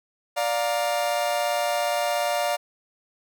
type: chord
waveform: 40% pulse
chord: Bb major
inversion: first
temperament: equal with one note detuned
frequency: 587.3 / 704.5 / 932.3 Hz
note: D5 / F5 / Bb5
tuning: 0 / +15 / 0 cents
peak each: -25 / -25 / -31 dBFS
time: 0.36-2.57 s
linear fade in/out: 20 ms
effects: none